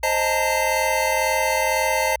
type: tone cluster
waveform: square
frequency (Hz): 526 / 622 / 870 / 912 / 2067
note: C5 / D#5 / A5 / A#5 / C7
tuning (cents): +9 / -1 / -20 / -38 / -22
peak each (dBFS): -26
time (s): 0.03-2.16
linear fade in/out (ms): 5
effects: added 60 Hz sine -41 dBFS peak until 2.2 s